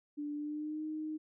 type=tone with pitch glide; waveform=sine; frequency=293.8 to 309.8 Hz; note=D4 to D#4; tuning=+1 to -7 cents; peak=-36 dBFS; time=0.17-1.18 s; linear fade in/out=20 ms; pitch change=+92 cents; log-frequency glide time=0.34-0.84 s; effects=none